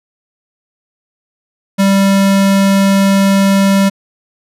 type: tone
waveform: square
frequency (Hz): 196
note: G3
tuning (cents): 0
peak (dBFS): -8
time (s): 1.78-3.9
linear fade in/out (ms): 20
effects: resampled to 32000 Hz